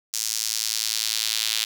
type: tone with high-pass filter sweep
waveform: square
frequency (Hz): 55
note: A1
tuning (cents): 0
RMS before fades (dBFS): -26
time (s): 0.13-1.65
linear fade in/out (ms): 10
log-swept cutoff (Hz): 5900 to 3600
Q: 1.8
effects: none